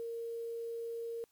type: tone with quantisation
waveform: sine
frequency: 463 Hz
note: A#4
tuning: 12 cents flat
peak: -37 dBFS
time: 0-1.24 s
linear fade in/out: 0 ms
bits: 10
effects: white hiss -73 dBFS RMS until 1.31 s + MP3 96 kbps